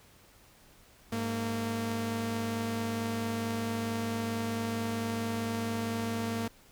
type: tone pair together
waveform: sawtooth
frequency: 102.4 / 229.3 Hz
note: G#2 / A#3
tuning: -24 / -28 cents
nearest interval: octave + major second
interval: 1396 cents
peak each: -33 / -28 dBFS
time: 1.12-6.48 s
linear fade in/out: 5 ms
effects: pink hiss -59 dBFS RMS until 6.71 s